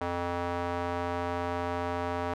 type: tone with band-pass filter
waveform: square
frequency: 87.31 Hz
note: F2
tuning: in tune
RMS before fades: -32 dBFS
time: 0.01-2.34 s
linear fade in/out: 5 ms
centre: 840 Hz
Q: 1.1
effects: none